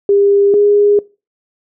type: tone pair in turn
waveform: sine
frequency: 401.7 / 410.6 Hz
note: G4 / G#4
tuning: +42 / -20 cents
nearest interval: unison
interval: 38 cents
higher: second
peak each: -7 dBFS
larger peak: neither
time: 0.09-0.54 / 0.54-0.99 s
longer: neither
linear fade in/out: 2 ms
effects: noise-tail reverb RT60 0.3 s tail -22 dB re dry